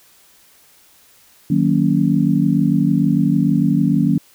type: chord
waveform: sine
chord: D# minor seventh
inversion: none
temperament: just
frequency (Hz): 155.56 / 186.68 / 233.3 / 280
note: D#3 / F#3 / A#3 / C#4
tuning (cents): 0 / +16 / +2 / +18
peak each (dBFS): -18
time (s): 1.5-4.18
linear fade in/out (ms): 5
effects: white hiss -51 dBFS RMS until 4.34 s